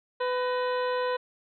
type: harmonic tone with a mistuned harmonic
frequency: 500 Hz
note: B4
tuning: 21 cents sharp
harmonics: 1 / 2 / 3 / 4 / 5 / 6 / 7 / 8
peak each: -27 / -31 / -37 / -41 / -46 / -47 / -48 / -45 dBFS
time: 0.2-1.17 s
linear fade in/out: 10 ms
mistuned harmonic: 4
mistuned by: -110 cents
effects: none